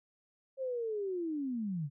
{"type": "linear sweep", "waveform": "sine", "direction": "down", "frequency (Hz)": [540, 133.6], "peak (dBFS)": -33, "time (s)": [0.57, 1.9], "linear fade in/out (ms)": 50, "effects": []}